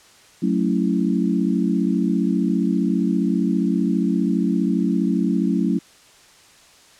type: chord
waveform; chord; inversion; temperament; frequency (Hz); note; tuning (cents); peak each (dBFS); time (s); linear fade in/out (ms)
sine; F# minor seventh; none; equal; 185 / 220 / 277.2 / 329.6; F#3 / A3 / C#4 / E4; 0 / 0 / 0 / 0; -21 / -22 / -23 / -25; 0.42-5.79; 10
effects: white hiss -50 dBFS RMS until 6.99 s + low-pass 8000 Hz 12 dB/octave